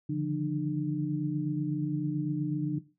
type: tone cluster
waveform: sine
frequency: 144.7 / 153.3 / 172.2 / 301.2 Hz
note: D3 / D#3 / F3 / D4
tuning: -25 / -25 / -24 / +44 cents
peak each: -31 / -40 / -36 / -31 dBFS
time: 0.09-2.79 s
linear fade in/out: 10 ms
effects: noise-tail reverb RT60 0.3 s tail -17 dB re dry